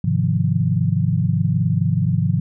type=chord; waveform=sine; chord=F minor seventh; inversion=first; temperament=equal; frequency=103.83 / 130.81 / 155.56 / 174.61 Hz; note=Ab2 / C3 / Eb3 / F3; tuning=0 / 0 / 0 / 0 cents; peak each=-21 dBFS; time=0.04-2.4 s; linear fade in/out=5 ms; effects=none